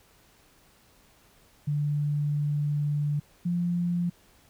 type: tone pair in turn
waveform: sine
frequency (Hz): 146.83 / 174.29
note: D3 / F3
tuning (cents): 0 / -3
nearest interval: minor third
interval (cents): 297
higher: second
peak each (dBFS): -24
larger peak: neither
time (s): 1.67-3.2 / 3.45-4.1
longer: first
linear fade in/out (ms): 10
effects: pink hiss -60 dBFS RMS until 4.49 s